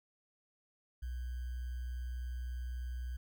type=tone with sample-and-hold; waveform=sine; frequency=61.74 Hz; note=B1; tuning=in tune; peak=-37 dBFS; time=1.02-3.17 s; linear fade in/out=10 ms; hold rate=1575 Hz; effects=none